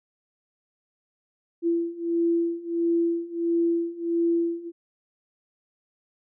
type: beating tone pair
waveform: sine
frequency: 336.9 / 338.4 Hz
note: E4 / E4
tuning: +38 / +45 cents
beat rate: 1.5 Hz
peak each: -26 / -24 dBFS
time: 1.62-4.72 s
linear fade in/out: 50 ms
effects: none